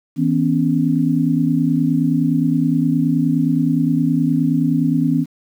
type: tone cluster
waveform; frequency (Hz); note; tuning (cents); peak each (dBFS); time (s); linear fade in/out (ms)
sine; 161.1 / 248.7 / 278.3; E3 / B3 / C#4; -39 / +12 / +7; -18; 0.16-5.26; 50
effects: 8-bit